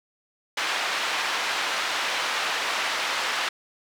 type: band-pass noise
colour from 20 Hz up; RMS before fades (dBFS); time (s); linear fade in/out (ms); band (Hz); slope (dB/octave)
pink; -27; 0.57-3.49; 5; 950 to 4100; 12
effects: none